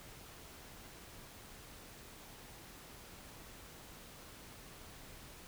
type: silence
effects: pink hiss -54 dBFS RMS until 5.47 s